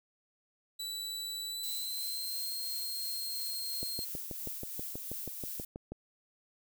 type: tone with pitch glide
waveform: sawtooth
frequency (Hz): 3951 to 4210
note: B7 to C8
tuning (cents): 0 to +10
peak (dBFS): -34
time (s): 0.79-4.05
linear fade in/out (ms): 10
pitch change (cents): +110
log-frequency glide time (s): 1.48-2.52
type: noise with tremolo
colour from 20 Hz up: violet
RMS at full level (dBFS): -40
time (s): 1.63-5.65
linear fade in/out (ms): 5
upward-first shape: sine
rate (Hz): 2.9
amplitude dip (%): 30
type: click train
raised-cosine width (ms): 2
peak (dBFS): -27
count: 14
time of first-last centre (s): 3.83-5.92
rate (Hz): 6.22
effects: none